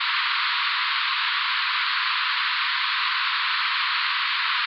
pink band-pass noise, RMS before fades -24 dBFS, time 0-4.66 s, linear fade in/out 10 ms, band 990 to 4500 Hz, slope 96 dB/octave, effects none

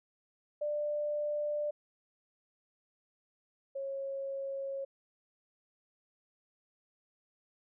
sine tone pair in turn, 593 / 546.6 Hz, D5 / C#5, +17 / -24 cents, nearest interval minor second, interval 141 cents, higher first, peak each -31 / -35 dBFS, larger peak first, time 0.61-1.71 / 3.75-4.85 s, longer neither, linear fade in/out 10 ms, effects none

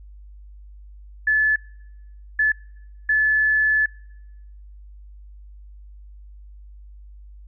sine tone bursts at uneven times, 1729 Hz, A6, 31 cents flat, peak -15 dBFS, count 3, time 1.27-1.56 / 2.39-2.52 / 3.09-3.86 s, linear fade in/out 5 ms, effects noise-tail reverb RT60 1.0 s tail -26 dB re dry + added 50 Hz sine -40 dBFS peak until 7.47 s

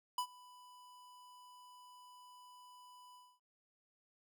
square tone with ADSR envelope, 993 Hz, B5, 9 cents sharp, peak -33 dBFS, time 0.18-3.4 s, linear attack 4 ms, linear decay 78 ms, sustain -24 dB, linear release 250 ms, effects none

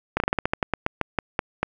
slowing click train, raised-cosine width 0.5 ms, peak -6 dBFS, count 15, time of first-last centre 0.17-1.63 s, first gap 31 ms, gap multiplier 1.17, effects none

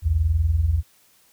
sine tone pair together, 61.74 / 82.41 Hz, B1 / E2, 0 / 0 cents, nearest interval perfect fourth, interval 500 cents, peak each -23 / -18 dBFS, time 0.02-0.83 s, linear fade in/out 50 ms, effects white hiss -58 dBFS RMS until 1.32 s

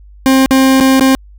40% pulse tone with dropouts, 265.3 Hz, C4, 24 cents sharp, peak -5 dBFS, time 0.26-1.15 s, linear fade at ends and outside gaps 0 ms, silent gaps 0.46-0.509 / 0.801-0.808 / 0.996-1.009 s, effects added 50 Hz sine -35 dBFS peak until 1.38 s

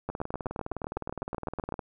two click trains, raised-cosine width 1 ms, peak -20 / -18 dBFS, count 34 / 14, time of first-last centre 0.1-1.792 / 0.09-1.723 s, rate 19.5 / 7.96 Hz, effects none

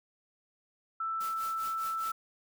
sine tone, 1325 Hz, E6, 9 cents sharp, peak -31 dBFS, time 1-2.12 s, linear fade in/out 5 ms
white noise with tremolo, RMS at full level -44 dBFS, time 1.2-2.12 s, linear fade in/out 10 ms, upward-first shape triangle, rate 4.9 Hz, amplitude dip 90%
effects none

